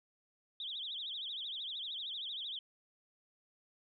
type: tone with vibrato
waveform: sine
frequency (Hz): 3448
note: A7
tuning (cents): -36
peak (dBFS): -39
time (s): 0.6-2.59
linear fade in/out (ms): 2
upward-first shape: triangle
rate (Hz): 13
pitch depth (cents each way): 230
effects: none